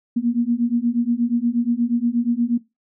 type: beating tone pair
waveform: sine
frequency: 233.1 / 241.5 Hz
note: A#3 / B3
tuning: 0 / -39 cents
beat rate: 8.4 Hz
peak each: -20 dBFS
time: 0.16-2.58 s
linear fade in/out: 10 ms
effects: noise-tail reverb RT60 0.2 s tail -17 dB re dry